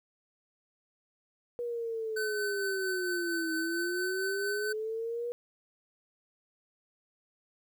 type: linear two-way sweep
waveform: sine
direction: down then up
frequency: 482.7 to 320.1 to 482.7 Hz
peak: -32 dBFS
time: 1.59-5.32 s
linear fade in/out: 0 ms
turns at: 3.54 s
type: tone with tremolo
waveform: square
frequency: 1518 Hz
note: F#6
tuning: 44 cents sharp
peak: -32 dBFS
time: 2.16-4.73 s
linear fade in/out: 10 ms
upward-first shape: triangle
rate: 4.4 Hz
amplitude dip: 35%
effects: 11-bit